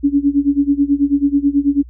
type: tone with tremolo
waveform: sine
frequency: 283.3 Hz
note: C#4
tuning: 38 cents sharp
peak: -8 dBFS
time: 0.03-1.83 s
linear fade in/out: 20 ms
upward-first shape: sine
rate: 9.2 Hz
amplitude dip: 90%
effects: added 60 Hz sine -34 dBFS peak until 1.89 s